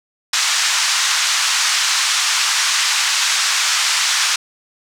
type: band-pass noise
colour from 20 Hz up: white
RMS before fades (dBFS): -17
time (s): 0.33-4.36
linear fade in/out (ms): 5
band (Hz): 1000 to 7000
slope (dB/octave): 24
effects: none